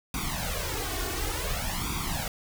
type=noise with flanger; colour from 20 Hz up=pink; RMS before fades=-31 dBFS; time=0.14-2.28 s; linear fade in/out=2 ms; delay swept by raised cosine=0.84 to 2.74 ms; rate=0.56 Hz; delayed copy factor=+0.9; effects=none